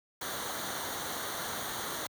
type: noise with comb filter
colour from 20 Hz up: pink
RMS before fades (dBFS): -37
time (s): 0.21-2.07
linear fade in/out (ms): 5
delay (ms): 0.39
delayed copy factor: -0.7
effects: high-pass 80 Hz 12 dB/octave